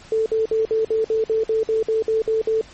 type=tone bursts; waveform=sine; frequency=442.3 Hz; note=A4; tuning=9 cents sharp; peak=-16 dBFS; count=13; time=0.12-2.612 s; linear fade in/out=2 ms; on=140 ms; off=56 ms; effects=pink hiss -45 dBFS RMS until 2.73 s + MP3 32 kbps